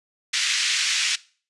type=band-pass noise; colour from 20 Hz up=pink; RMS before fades=-23 dBFS; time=0.33-1.16 s; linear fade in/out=10 ms; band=2000 to 7000 Hz; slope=24 dB/octave; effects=noise-tail reverb RT60 0.4 s tail -20 dB re dry + resampled to 24000 Hz